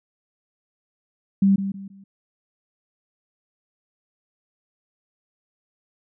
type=tone with echo; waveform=sine; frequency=195.9 Hz; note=G3; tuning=1 cent flat; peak=-13 dBFS; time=1.42-1.56 s; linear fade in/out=5 ms; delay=160 ms; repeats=3; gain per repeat=-10 dB; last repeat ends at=2.04 s; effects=none